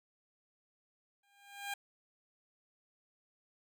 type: tone with exponential growth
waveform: 15% pulse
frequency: 804 Hz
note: G5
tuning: 44 cents sharp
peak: -29 dBFS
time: 1.23-1.74 s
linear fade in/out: 5 ms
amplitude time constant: 110 ms
effects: none